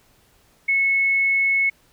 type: tone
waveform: sine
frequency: 2195 Hz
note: C#7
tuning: 18 cents flat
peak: -16 dBFS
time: 0.68-1.7 s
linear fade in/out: 10 ms
effects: pink hiss -58 dBFS RMS until 1.92 s